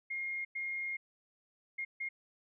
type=tone bursts at uneven times; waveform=sine; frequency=2135 Hz; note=C7; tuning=34 cents sharp; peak=-35 dBFS; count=4; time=0.1-0.45 / 0.55-0.97 / 1.78-1.85 / 2-2.09 s; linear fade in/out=10 ms; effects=none